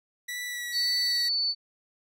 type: tone with vibrato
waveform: sawtooth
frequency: 1951 Hz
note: B6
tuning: 22 cents flat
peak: -29 dBFS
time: 0.28-1.29 s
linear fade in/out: 10 ms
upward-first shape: sine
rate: 1.8 Hz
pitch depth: 15 cents each way
type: tone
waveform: sine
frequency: 4489 Hz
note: C#8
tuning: 21 cents sharp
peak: -24 dBFS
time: 0.72-1.55 s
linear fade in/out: 50 ms
effects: none